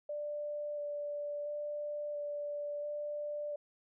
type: tone with vibrato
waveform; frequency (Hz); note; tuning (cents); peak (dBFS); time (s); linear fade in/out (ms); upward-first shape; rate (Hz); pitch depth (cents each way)
sine; 587.3; D5; 0; -36; 0.09-3.56; 5; square; 0.73; 9
effects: none